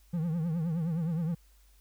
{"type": "tone with vibrato", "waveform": "triangle", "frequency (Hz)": 165.1, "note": "E3", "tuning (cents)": 3, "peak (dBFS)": -26, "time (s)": [0.13, 1.35], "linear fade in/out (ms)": 10, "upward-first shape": "triangle", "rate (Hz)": 9.6, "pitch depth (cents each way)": 140, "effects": ["added 50 Hz sine -58 dBFS peak until 1.8 s", "white hiss -67 dBFS RMS until 1.8 s"]}